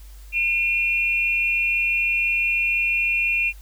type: tone pair together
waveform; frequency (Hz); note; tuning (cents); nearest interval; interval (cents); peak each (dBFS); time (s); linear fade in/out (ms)
sine; 2417 / 2713; D7 / E7; +49 / +49; major second; 200; -20 / -23; 0.32-3.53; 50
effects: added 50 Hz sine -39 dBFS peak until 3.61 s + white hiss -53 dBFS RMS until 3.61 s